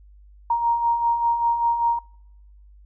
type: beating tone pair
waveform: sine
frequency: 932.3 / 937.4 Hz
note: A#5 / A#5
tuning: 0 / +9 cents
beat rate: 5.1 Hz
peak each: -27 / -19 dBFS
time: 0.5-1.99 s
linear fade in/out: 5 ms
effects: noise-tail reverb RT60 0.9 s tail -26 dB re dry + added 50 Hz sine -46 dBFS peak until 2.85 s